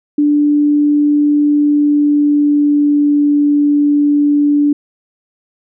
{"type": "tone with pitch glide", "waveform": "sine", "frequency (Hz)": [293.7, 291.2], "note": ["D4", "D4"], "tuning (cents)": [0, -15], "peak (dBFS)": -8, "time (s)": [0.18, 4.73], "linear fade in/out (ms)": 5, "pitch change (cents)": -15, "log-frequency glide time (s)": [1.46, 3.26], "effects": []}